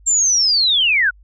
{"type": "linear sweep", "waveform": "sine", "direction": "down", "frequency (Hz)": [7459, 1396.9], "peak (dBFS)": -12, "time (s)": [0.06, 1.11], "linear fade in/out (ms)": 20, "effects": ["added 50 Hz sine -44 dBFS peak until 1.23 s"]}